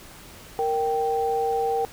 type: tone pair together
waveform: sine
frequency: 464.4 / 781 Hz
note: A#4 / G5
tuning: -7 / -7 cents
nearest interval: major sixth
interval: 900 cents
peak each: -24 dBFS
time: 0.59-1.85 s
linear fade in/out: 0 ms
effects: pink hiss -45 dBFS RMS until 1.92 s